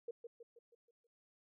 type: tone with echo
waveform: sine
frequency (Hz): 469.3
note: A#4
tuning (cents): +12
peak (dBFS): -40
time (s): 0.08-0.11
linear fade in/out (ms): 5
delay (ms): 160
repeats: 6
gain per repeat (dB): -6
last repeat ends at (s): 1.07
effects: none